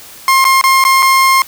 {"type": "tone with dropouts", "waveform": "30% pulse", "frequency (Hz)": 1064, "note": "C6", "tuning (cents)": 29, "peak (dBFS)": -4, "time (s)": [0.28, 1.42], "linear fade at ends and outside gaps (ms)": 1, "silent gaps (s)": [[0.443, 0.451], [0.613, 0.639], [0.84, 0.85], [1.024, 1.027]], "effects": ["white hiss -35 dBFS RMS until 1.47 s"]}